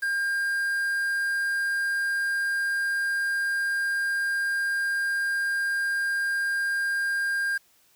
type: tone with quantisation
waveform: triangle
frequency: 1604 Hz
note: G6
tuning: 39 cents sharp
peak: -22 dBFS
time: 0.02-7.58 s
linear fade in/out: 10 ms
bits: 7
effects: white hiss -62 dBFS RMS until 7.95 s